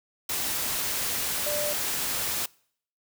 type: tone in noise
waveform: sine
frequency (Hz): 592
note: D5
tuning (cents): +14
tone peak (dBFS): -29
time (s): 1.46-1.73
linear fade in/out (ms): 5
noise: white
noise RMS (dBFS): -29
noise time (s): 0.29-2.46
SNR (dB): -3
effects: noise-tail reverb RT60 0.6 s tail -25 dB re dry